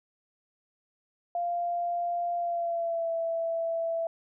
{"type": "tone with pitch glide", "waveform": "sine", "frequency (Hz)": [695, 663.2], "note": ["F5", "E5"], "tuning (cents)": [-9, 10], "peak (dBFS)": -27, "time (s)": [1.35, 4.07], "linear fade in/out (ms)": 2, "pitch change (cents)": -81, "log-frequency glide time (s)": [2.36, 3.11], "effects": []}